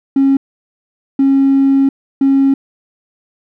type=tone bursts at uneven times; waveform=triangle; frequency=272.6 Hz; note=C#4; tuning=29 cents flat; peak=-4 dBFS; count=3; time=0.16-0.37 / 1.19-1.89 / 2.21-2.54 s; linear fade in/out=5 ms; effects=tanh soft clip ceiling -4 dBFS